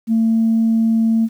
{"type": "tone", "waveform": "sine", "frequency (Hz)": 225.3, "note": "A3", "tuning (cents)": 41, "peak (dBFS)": -11, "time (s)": [0.07, 1.29], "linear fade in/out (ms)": 50, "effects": ["tanh soft clip ceiling -8 dBFS", "8-bit"]}